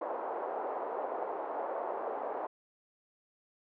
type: band-pass noise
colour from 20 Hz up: white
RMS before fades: -37 dBFS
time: 0.01-2.47 s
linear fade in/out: 5 ms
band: 410 to 880 Hz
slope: 24 dB/octave
effects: none